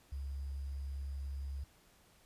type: tone with sample-and-hold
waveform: sine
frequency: 69 Hz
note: C#2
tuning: 7 cents flat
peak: -38 dBFS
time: 0.12-1.64 s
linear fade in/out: 5 ms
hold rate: 4900 Hz
effects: pink hiss -66 dBFS RMS until 2.25 s + resampled to 32000 Hz